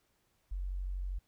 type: tone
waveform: sine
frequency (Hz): 46.25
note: F#1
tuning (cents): 0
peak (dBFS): -34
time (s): 0.51-1.19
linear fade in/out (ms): 10
effects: pink hiss -75 dBFS RMS until 1.27 s